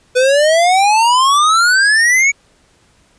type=exponential sweep; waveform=square; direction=up; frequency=493.9 to 2273 Hz; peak=-9 dBFS; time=0.15-2.32 s; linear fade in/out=20 ms; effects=pink hiss -53 dBFS RMS until 3.18 s + resampled to 22050 Hz